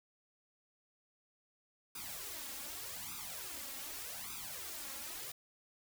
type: noise with flanger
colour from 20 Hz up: white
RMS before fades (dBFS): -45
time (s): 1.95-5.32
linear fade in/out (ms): 5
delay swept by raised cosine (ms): 0.81 to 3.71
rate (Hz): 0.84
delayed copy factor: +1
effects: none